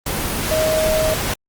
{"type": "tone in noise", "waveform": "sine", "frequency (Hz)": 629, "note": "D#5", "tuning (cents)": 19, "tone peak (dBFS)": -16, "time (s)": [0.51, 1.14], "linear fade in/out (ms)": 5, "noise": "pink", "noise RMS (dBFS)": -22, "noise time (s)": [0.06, 1.34], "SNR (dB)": 3, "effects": ["Opus 24 kbps"]}